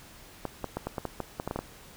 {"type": "clicks", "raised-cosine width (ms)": 1, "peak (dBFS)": -17, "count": 12, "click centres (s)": [0.453, 0.643, 0.77, 0.87, 0.982, 1.053, 1.203, 1.399, 1.476, 1.511, 1.56, 1.59], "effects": ["pink hiss -51 dBFS RMS until 1.96 s"]}